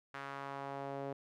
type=tone with band-pass filter sweep; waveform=sawtooth; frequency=138.59 Hz; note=C#3; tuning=in tune; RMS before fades=-43 dBFS; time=0.14-1.13 s; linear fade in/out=5 ms; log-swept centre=1500 to 520 Hz; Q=1.6; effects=none